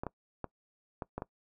clicks, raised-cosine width 1 ms, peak -22 dBFS, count 6, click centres 0.035 / 0.067 / 0.443 / 1.022 / 1.18 / 1.221 s, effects noise-tail reverb RT60 0.1 s tail -22 dB re dry

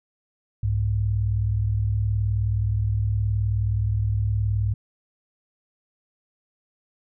sine tone pair together, 64.7 / 103.83 Hz, C2 / G#2, -19 / 0 cents, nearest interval minor sixth, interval 819 cents, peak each -26 / -21 dBFS, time 0.63-4.74 s, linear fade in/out 5 ms, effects none

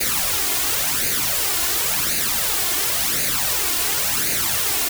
white noise with flanger, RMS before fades -21 dBFS, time 0-4.89 s, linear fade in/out 10 ms, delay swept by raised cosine 0.45 to 2.85 ms, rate 0.93 Hz, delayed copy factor +0.65, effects none

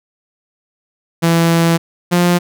sawtooth tone pair in turn, 167 / 175.69 Hz, E3 / F3, +23 / +11 cents, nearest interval minor second, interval 88 cents, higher second, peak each -6 dBFS, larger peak neither, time 1.22-1.78 / 2.11-2.39 s, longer first, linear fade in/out 20 ms, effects none

